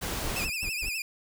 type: noise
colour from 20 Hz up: pink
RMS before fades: -33 dBFS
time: 0.01-0.46 s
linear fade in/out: 20 ms
type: noise bursts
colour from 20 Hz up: brown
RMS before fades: -36 dBFS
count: 4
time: 0.23-0.894 s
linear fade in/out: 10 ms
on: 76 ms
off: 120 ms
type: tone with vibrato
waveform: sawtooth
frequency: 2534 Hz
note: D#7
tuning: 31 cents sharp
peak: -27 dBFS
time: 0.36-1.02 s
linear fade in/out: 2 ms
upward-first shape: triangle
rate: 12 Hz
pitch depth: 120 cents each way
effects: none